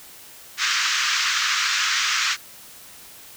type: band-pass noise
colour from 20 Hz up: pink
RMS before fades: -22 dBFS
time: 0.57-2.37 s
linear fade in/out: 50 ms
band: 1200 to 6800 Hz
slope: 48 dB/octave
effects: white hiss -44 dBFS RMS until 3.36 s